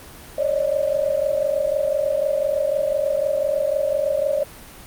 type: tone cluster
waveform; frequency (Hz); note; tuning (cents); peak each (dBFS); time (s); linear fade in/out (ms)
sine; 552 / 596 / 622; C#5 / D5 / D#5; -7 / +25 / -1; -21 / -22 / -26; 0.38-4.44; 5
effects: pink hiss -41 dBFS RMS until 4.86 s + Opus 32 kbps